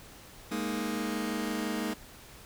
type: chord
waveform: sawtooth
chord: Ab suspended second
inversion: none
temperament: just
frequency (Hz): 207.7 / 233.6 / 311.5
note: Ab3 / Bb3 / Eb4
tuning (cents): 0 / +4 / +2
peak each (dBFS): -31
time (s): 0.51-1.94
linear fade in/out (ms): 10
effects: pink hiss -51 dBFS RMS until 2.45 s